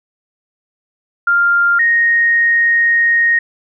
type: tone pair in turn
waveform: sine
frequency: 1396.9 / 1864.6 Hz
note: F6 / A#6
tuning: 0 / 0 cents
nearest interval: perfect fourth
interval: 500 cents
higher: second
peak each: -9 dBFS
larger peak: neither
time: 1.27-1.79 / 1.79-3.39 s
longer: second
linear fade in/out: 5 ms
effects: none